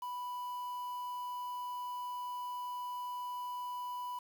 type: tone with quantisation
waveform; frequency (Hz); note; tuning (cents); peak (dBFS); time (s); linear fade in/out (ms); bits
triangle; 987.8; B5; 0; -36; 0.02-4.19; 5; 9
effects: none